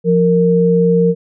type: tone pair together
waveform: sine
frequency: 174.61 / 462.4 Hz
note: F3 / A#4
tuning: 0 / -14 cents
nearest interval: octave + perfect fourth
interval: 1686 cents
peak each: -12 / -11 dBFS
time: 0.04-1.15 s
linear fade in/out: 50 ms
effects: none